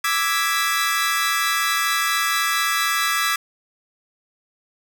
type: chord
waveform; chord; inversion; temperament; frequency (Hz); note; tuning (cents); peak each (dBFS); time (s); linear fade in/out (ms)
sawtooth; E dominant seventh; third; equal; 1174.7 / 1318.5 / 1661.2 / 1975.5; D6 / E6 / G#6 / B6; 0 / 0 / 0 / 0; -21; 0.04-3.36; 5
effects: none